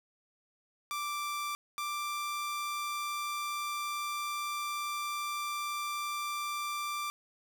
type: tone pair in turn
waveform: sawtooth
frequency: 1174.7 / 1178.9 Hz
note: D6 / D6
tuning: 0 / +6 cents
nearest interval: unison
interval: 6 cents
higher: second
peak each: -30 / -30 dBFS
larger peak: neither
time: 0.91-1.55 / 1.78-7.1 s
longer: second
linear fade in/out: 0 ms
effects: none